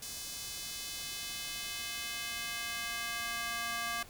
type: tone with high-pass filter sweep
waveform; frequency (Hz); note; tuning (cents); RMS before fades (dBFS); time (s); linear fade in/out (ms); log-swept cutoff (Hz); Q
square; 233.1; A#3; 0; -39; 0.02-4.03; 5; 5300 to 1200; 1
effects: pink hiss -54 dBFS RMS until 4.09 s